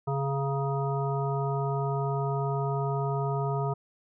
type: harmonic tone with a mistuned harmonic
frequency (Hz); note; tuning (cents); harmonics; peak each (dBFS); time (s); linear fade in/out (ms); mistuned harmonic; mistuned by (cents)
138.59; C#3; 0; 1 / 3 / 5 / 7 / 9; -28 / -33 / -35 / -36 / -38; 0.07-3.74; 10; 7; -40
effects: none